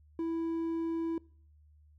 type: tone with hard clipping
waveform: sine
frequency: 329.6 Hz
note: E4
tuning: in tune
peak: -32 dBFS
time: 0.19-1.18 s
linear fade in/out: 2 ms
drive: 3 dB
effects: noise-tail reverb RT60 0.5 s tail -24 dB re dry + added 75 Hz sine -58 dBFS peak until 1.98 s